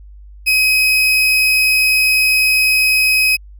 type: tone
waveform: 35% pulse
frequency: 2532 Hz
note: D#7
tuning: 30 cents sharp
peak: -9 dBFS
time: 0.46-3.37 s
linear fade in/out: 20 ms
effects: added 50 Hz sine -35 dBFS peak until 3.59 s